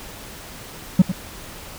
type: tone with echo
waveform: triangle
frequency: 183.9 Hz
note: F#3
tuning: 10 cents flat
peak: -4 dBFS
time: 0.99-1.02 s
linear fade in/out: 5 ms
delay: 100 ms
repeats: 1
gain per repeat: -13 dB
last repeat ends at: 1.12 s
effects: tanh soft clip ceiling 0 dBFS + pink hiss -38 dBFS RMS until 1.78 s